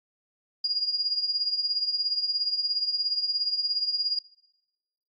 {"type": "tone with tremolo", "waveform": "sine", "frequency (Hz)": 4848, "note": "D#8", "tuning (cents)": -46, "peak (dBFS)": -21, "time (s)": [0.64, 4.19], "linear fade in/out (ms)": 5, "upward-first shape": "triangle", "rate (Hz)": 17, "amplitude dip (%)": 80, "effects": ["noise-tail reverb RT60 1.0 s tail -23 dB re dry", "AAC 64 kbps"]}